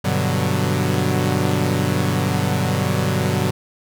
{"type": "chord", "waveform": "sawtooth", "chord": "G major seventh", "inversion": "none", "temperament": "equal", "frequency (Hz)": [98, 123.47, 146.83, 185], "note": ["G2", "B2", "D3", "F#3"], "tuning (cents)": [0, 0, 0, 0], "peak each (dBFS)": -19, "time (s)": [0.04, 3.51], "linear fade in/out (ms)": 10, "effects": []}